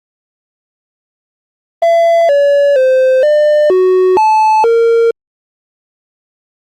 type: tone with pitch steps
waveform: triangle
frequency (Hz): 673 / 569 / 519 / 599 / 370.6 / 869 / 461.3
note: E5 / C#5 / C5 / D5 / F#4 / A5 / A#4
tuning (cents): +36 / +45 / -14 / +34 / +3 / -22 / -18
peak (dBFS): -4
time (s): 1.82-5.11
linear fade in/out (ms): 5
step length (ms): 470
effects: Opus 24 kbps